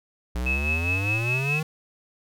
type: exponential sweep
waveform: square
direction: up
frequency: 58.27 to 159.4 Hz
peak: -26 dBFS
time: 0.35-1.63 s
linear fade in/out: 5 ms
type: tone with tremolo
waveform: sine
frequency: 2588 Hz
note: E7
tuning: 32 cents flat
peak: -22 dBFS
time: 0.46-1.6 s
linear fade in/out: 5 ms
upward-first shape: sine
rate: 4.9 Hz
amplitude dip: 60%
effects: none